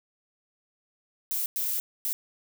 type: noise bursts at uneven times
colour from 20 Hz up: violet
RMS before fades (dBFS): -29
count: 3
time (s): 1.31-1.46 / 1.56-1.8 / 2.05-2.13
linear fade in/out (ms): 0
effects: none